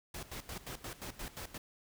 pink noise with tremolo, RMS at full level -43 dBFS, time 0.14-1.58 s, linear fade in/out 5 ms, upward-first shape square, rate 5.7 Hz, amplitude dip 80%, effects none

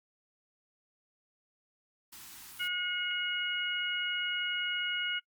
white band-stop noise, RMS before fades -49 dBFS, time 2.12-2.68 s, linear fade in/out 10 ms, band 380 to 760 Hz, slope 48 dB/octave
harmonic tone, 723 Hz, F#5, 40 cents flat, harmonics 2 / 3 / 4, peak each -35 / -37 / -34 dBFS, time 2.59-5.2 s, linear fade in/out 20 ms
effects noise-tail reverb RT60 0.1 s tail -24 dB re dry + Opus 48 kbps

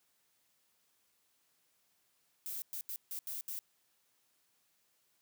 violet noise bursts at uneven times, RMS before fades -41 dBFS, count 6, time 2.46-2.62 / 2.73-2.81 / 2.89-2.96 / 3.11-3.19 / 3.27-3.41 / 3.48-3.59 s, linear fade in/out 0 ms, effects white hiss -75 dBFS RMS until 5.21 s + high-pass 80 Hz 12 dB/octave

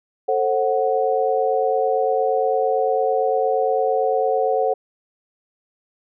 sine chord, F# diminished, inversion first, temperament just, 444 / 532.8 / 740 Hz, A4 / C5 / F#5, +16 / +31 / 0 cents, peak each -21 dBFS, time 0.28-4.74 s, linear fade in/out 10 ms, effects none

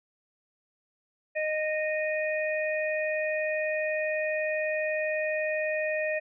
harmonic tone, 618 Hz, D#5, 12 cents flat, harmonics 1 / 3 / 4, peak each -28 / -33 / -34 dBFS, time 1.35-6.2 s, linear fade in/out 20 ms, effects none

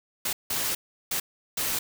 white noise bursts at uneven times, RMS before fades -28 dBFS, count 4, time 0.25-0.33 / 0.5-0.75 / 1.11-1.2 / 1.57-1.79 s, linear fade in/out 5 ms, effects none

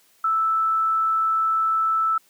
sine tone, 1317 Hz, E6, 2 cents flat, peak -18 dBFS, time 0.24-2.18 s, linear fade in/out 5 ms, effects white hiss -59 dBFS RMS until 2.29 s + high-pass 150 Hz 12 dB/octave

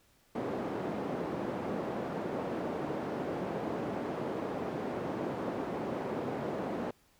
white band-pass noise, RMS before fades -36 dBFS, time 0.35-6.91 s, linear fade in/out 5 ms, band 180 to 510 Hz, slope 12 dB/octave, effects pink hiss -67 dBFS RMS until 7.19 s

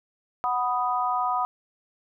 sine chord, B major, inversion second, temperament equal, 740 / 987.8 / 1244.5 Hz, F#5 / B5 / D#6, 0 / 0 / 0 cents, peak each -27 dBFS, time 0.44-1.45 s, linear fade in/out 0 ms, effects none

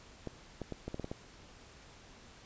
clicks, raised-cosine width 2 ms, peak -25 dBFS, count 8, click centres 0.273 / 0.617 / 0.723 / 0.88 / 0.944 / 0.997 / 1.044 / 1.115 s, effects pink hiss -56 dBFS RMS until 2.45 s + resampled to 16000 Hz

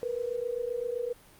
sine tone pair together, 466.1 / 493.8 Hz, A#4 / B4, 0 / 0 cents, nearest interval minor second, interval 100 cents, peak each -33 / -32 dBFS, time 0.03-1.13 s, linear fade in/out 0 ms, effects pink hiss -56 dBFS RMS until 1.39 s + Opus 48 kbps

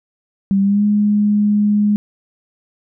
sine tone with pitch glide, 196 to 207.7 Hz, G3 to G#3, 0 to 0 cents, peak -11 dBFS, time 0.51-1.96 s, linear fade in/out 0 ms, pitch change +100 cents, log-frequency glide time 0.61-0.84 s, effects none

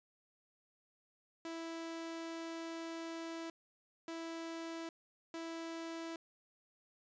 sawtooth tone bursts at uneven times, 329.6 Hz, E4, in tune, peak -38 dBFS, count 3, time 1.45-3.5 / 4.08-4.89 / 5.34-6.16 s, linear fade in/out 2 ms, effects resampled to 16000 Hz

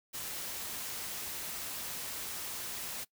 white noise, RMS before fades -40 dBFS, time 0.13-3.05 s, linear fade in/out 20 ms, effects noise-tail reverb RT60 0.1 s tail -21 dB re dry

